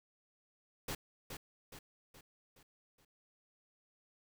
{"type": "noise with echo", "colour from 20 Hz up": "pink", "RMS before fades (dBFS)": -40, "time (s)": [0.88, 0.95], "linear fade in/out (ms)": 5, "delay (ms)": 420, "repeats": 5, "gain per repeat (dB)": -6, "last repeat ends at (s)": 3.05, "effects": []}